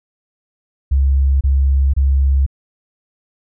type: tone bursts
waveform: sine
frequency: 68.1 Hz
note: C#2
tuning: 30 cents flat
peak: -10 dBFS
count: 3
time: 0.91-2.464 s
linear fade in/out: 10 ms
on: 500 ms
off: 27 ms
effects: none